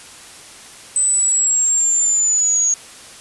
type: linear sweep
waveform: sine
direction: down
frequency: 8080 to 6620 Hz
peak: -13 dBFS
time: 0.96-2.74 s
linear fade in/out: 2 ms
effects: white hiss -39 dBFS RMS until 3.2 s + resampled to 24000 Hz